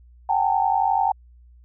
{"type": "tone cluster", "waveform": "sine", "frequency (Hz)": [759, 810, 900], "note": ["F#5", "G#5", "A5"], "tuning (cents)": [44, -43, 39], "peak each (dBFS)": -22, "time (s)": [0.29, 1.12], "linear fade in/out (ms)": 5, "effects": ["added 60 Hz sine -47 dBFS peak until 1.64 s"]}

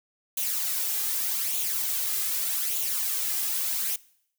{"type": "noise with flanger", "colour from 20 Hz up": "blue", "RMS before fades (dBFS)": -28, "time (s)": [0.37, 3.96], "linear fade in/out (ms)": 5, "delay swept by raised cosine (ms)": [0.29, 2.49], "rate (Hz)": 0.83, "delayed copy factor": 0.55, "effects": ["noise-tail reverb RT60 0.7 s tail -22 dB re dry"]}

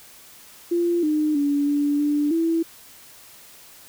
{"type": "tone with pitch steps", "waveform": "sine", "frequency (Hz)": [344.7, 304.6, 286.6, 289.3, 293.6, 329.7], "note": ["F4", "D#4", "D4", "D4", "D4", "E4"], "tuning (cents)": [-23, -37, -42, -26, 0, 0], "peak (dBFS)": -18, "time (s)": [0.71, 2.63], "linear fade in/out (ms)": 10, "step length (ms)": 320, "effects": ["white hiss -47 dBFS RMS until 3.88 s"]}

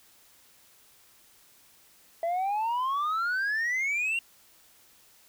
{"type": "exponential sweep", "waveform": "sine", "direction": "up", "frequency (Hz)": [660, 2792], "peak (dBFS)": -23, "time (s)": [2.23, 4.19], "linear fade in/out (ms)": 2, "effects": ["tanh soft clip ceiling -25 dBFS", "white hiss -59 dBFS RMS until 5.28 s"]}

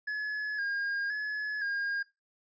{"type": "tone with vibrato", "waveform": "triangle", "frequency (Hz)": 1661.2, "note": "G#6", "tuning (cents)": 0, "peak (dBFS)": -28, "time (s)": [0.07, 2.03], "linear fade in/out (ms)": 10, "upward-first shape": "square", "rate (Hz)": 0.97, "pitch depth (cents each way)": 43, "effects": ["noise-tail reverb RT60 0.2 s tail -17 dB re dry", "resampled to 16000 Hz"]}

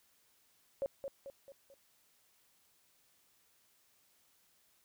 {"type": "tone with echo", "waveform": "sine", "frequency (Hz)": 550, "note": "C#5", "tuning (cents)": -14, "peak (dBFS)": -32, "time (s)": [0.82, 0.86], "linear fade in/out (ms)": 0, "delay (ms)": 220, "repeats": 4, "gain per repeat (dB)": -6, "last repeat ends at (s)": 1.74, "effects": ["white hiss -71 dBFS RMS until 4.84 s"]}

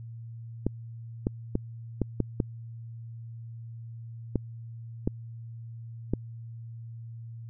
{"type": "clicks", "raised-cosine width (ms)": 3, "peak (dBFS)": -12, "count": 9, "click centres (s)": [0.666, 1.269, 1.554, 2.017, 2.203, 2.402, 4.357, 5.075, 6.136], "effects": ["added 115 Hz sine -39 dBFS peak until 7.49 s"]}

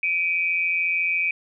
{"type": "tone pair together", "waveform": "sine", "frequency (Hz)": [2318, 2492], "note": ["D7", "D#7"], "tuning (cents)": [-23, 2], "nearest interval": "minor second", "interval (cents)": 125, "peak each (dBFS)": -23, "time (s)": [0.03, 1.31], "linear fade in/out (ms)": 2, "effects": []}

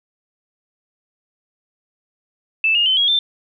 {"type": "tone with pitch steps", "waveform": "sine", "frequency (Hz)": [2637, 2843, 3064, 3303, 3561], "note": ["E7", "F7", "G7", "G#7", "A7"], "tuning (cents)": [0, 30, -40, -10, 20], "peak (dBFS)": -13, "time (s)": [2.64, 3.19], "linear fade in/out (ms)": 2, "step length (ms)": 110, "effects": []}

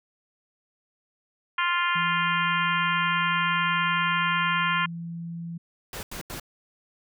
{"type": "harmonic tone", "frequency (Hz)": 349.2, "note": "F4", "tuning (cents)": 0, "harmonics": [3, 4, 5, 6, 7, 8, 9], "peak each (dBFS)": [-26, -28, -30, -32, -33, -34, -35], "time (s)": [1.58, 4.86], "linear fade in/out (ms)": 5}
{"type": "tone", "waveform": "sine", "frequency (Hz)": 168.6, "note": "E3", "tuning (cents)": 39, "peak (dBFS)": -32, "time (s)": [1.95, 5.58], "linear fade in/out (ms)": 10}
{"type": "noise bursts", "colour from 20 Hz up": "pink", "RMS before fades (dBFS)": -36, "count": 3, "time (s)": [5.93, 6.398], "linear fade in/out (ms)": 2, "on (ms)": 100, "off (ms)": 84}
{"effects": []}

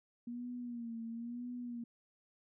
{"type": "tone with vibrato", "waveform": "sine", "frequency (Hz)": 236.7, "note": "A#3", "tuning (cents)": 27, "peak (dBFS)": -40, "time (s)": [0.27, 1.84], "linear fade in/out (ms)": 5, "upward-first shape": "sine", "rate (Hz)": 1, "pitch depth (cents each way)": 65, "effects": []}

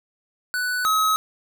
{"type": "tone pair in turn", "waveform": "square", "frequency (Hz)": [1488, 1277.8], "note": ["F#6", "D#6"], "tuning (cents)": [9, 46], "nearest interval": "minor third", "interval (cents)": 263, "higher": "first", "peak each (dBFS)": [-23, -18], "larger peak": "second", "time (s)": [[0.54, 0.85], [0.85, 1.16]], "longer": "neither", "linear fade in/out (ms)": 0, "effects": []}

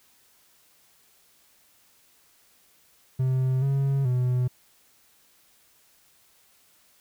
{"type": "tone with pitch steps", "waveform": "triangle", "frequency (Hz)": [130, 137.5, 125.3], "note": ["C3", "C#3", "B2"], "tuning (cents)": [-11, -14, 25], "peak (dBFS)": -19, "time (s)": [3.19, 4.48], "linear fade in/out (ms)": 10, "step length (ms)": 430, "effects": ["white hiss -61 dBFS RMS until 7 s"]}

